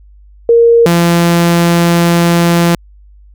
sine / sawtooth tone pair in turn, 466.2 / 170.94 Hz, A#4 / F3, 0 / -37 cents, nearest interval octave + perfect fourth, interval 1737 cents, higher first, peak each -3 dBFS, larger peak neither, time 0.49-0.86 / 0.86-2.75 s, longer second, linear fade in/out 2 ms, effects added 50 Hz sine -37 dBFS peak until 3.34 s

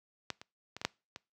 clicks, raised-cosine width 0.2 ms, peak -17 / -29 / -25 / -22 / -11 / -25 dBFS, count 6, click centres 0.303 / 0.415 / 0.766 / 0.815 / 0.85 / 1.161 s, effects noise-tail reverb RT60 0.3 s tail -25 dB re dry + high-pass 80 Hz 12 dB/octave

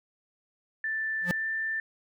sine tone with pitch glide, 1766 to 1778.3 Hz, A6 to A6, +6 to +18 cents, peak -28 dBFS, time 0.84-1.8 s, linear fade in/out 2 ms, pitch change +12 cents, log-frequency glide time 1.29-1.46 s
square tone with exponential growth, 176.5 Hz, F3, 19 cents sharp, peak -23 dBFS, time 1.21-1.31 s, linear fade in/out 0 ms, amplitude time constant 20 ms
effects none

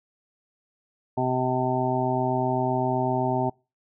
harmonic tone, 127.8 Hz, C3, 40 cents flat, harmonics 1 / 2 / 3 / 5 / 6 / 7, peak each -29 / -29 / -29 / -29 / -29 / -29 dBFS, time 1.17-3.5 s, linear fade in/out 10 ms, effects noise-tail reverb RT60 0.3 s tail -25 dB re dry

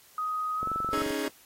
sine tone with pitch glide, 1252 to 1312 Hz, D#6 to E6, +10 to -9 cents, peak -28 dBFS, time 0.18-1.02 s, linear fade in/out 2 ms, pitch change +81 cents, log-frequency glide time 0.56-0.7 s
click train, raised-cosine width 2 ms, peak -25 dBFS, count 12, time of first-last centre 0.63-1.106 s, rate 23.1 Hz
sawtooth chord, C# suspended second, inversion none, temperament just, 277.2 / 311.8 / 415.8 Hz, C#4 / D#4 / G#4, 0 / +4 / +2 cents, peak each -29 dBFS, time 0.93-1.28 s, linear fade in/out 0 ms
effects white hiss -57 dBFS RMS until 1.45 s + AAC 48 kbps

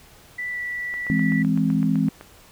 sine tone with pitch glide, 1975.5 to 1958.5 Hz, B6 to B6, 0 to -15 cents, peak -26 dBFS, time 0.38-1.43 s, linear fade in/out 10 ms, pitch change -15 cents, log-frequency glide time 0.5-0.58 s
click train, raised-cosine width 0.5 ms, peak -24 dBFS, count 11, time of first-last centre 0.94-2.211 s, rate 7.87 Hz
sine chord, E augmented, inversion none, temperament equal, 164.81 / 207.7 / 261.6 Hz, E3 / G#3 / B#3, 0 / 0 / 0 cents, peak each -22 dBFS, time 1.1-2.09 s, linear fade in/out 0 ms
effects pink hiss -50 dBFS RMS until 2.51 s

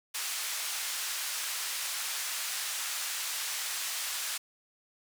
white band-pass noise, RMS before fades -35 dBFS, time 0.14-4.38 s, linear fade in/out 10 ms, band 1100 to 10000 Hz, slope 12 dB/octave, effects none

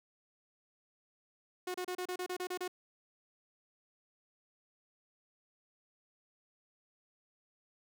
sawtooth tone bursts, 363.3 Hz, F#4, 32 cents flat, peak -32 dBFS, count 10, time 1.67-2.679 s, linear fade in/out 5 ms, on 73 ms, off 31 ms, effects none

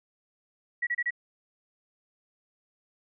sine tone bursts, 1928 Hz, B6, 42 cents flat, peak -25 dBFS, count 4, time 0.82-1.107 s, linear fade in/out 10 ms, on 50 ms, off 29 ms, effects none

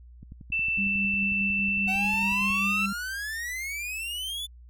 click train, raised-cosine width 5 ms, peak -31 dBFS, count 26, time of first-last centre 0.23-2.503 s, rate 11 Hz
sine tone with pitch glide, 2663 to 2689 Hz, E7 to E7, +17 to +34 cents, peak -24 dBFS, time 0.52-2.86 s, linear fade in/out 5 ms, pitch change +17 cents, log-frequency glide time 1.53-2.7 s
sine tone with tremolo, 198.5 Hz, G3, 22 cents sharp, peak -28 dBFS, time 0.78-2.93 s, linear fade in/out 5 ms, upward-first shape sine, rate 4.9 Hz, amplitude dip 40%
45% pulse exponential sweep, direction up, 740 to 3520 Hz, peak -31 dBFS, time 1.87-4.47 s, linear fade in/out 20 ms
effects added 60 Hz sine -46 dBFS peak until 4.69 s

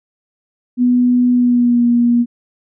sine tone with pitch glide, 246.6 to 238.8 Hz, B3 to A#3, -2 to +42 cents, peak -9 dBFS, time 0.77-2.26 s, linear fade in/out 50 ms, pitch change -56 cents, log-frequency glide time 1.33-1.85 s, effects none

